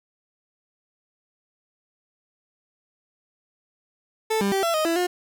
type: tone with pitch steps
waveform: 30% pulse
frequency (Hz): 440.1 / 198.8 / 388.2 / 673 / 623 / 333 / 357.7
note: A4 / G3 / G4 / E5 / D#5 / E4 / F4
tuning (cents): 0 / +25 / -17 / +36 / +2 / +18 / +41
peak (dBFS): -18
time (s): 4.3-5.07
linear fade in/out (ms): 10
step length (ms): 110
effects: none